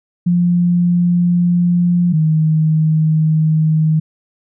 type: tone pair in turn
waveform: sine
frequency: 175.1 / 156.95 Hz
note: F3 / D#3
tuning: +5 / +15 cents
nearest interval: major second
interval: 190 cents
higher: first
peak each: -10 dBFS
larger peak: neither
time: 0.26-2.13 / 2.13-4 s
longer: neither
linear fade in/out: 10 ms
effects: none